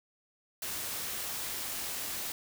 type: noise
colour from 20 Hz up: white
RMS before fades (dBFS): -37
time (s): 0.62-2.32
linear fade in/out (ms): 2
effects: none